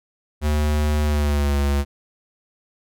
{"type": "tone with pitch glide", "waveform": "square", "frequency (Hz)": [75, 70.79], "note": ["D2", "C#2"], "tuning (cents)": [37, 37], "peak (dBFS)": -18, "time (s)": [0.41, 1.85], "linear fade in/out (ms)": 50, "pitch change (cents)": -100, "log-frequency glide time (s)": [1.04, 1.57], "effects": []}